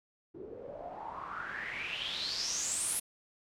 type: noise with low-pass filter sweep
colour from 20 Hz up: white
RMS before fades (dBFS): -38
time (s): 0.34-3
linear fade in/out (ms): 10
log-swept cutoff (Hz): 350 to 11000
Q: 7.4
effects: none